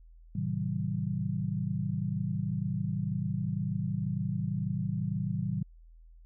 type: chord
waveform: sine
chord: A diminished seventh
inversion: none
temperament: just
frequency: 110 / 132 / 158.4 / 190.08 Hz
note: A2 / C3 / Eb3 / Gb3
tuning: 0 / +16 / +31 / +47 cents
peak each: -35 / -36 / -34 / -34 dBFS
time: 0.35-5.63 s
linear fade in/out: 5 ms
effects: added 41 Hz sine -51 dBFS peak until 6.25 s